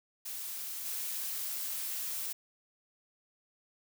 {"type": "noise with level steps", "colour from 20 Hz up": "blue", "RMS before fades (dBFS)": [-40, -37], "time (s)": [0.25, 2.33], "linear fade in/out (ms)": 10, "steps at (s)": 0.85, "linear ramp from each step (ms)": 10, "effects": []}